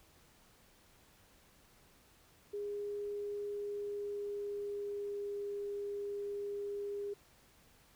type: tone with pitch glide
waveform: sine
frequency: 409.9 to 406.1 Hz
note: G#4 to G#4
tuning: -23 to -39 cents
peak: -37 dBFS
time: 2.53-7.14 s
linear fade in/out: 10 ms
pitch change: -16 cents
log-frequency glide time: 3.47-5.46 s
effects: pink hiss -65 dBFS RMS until 7.95 s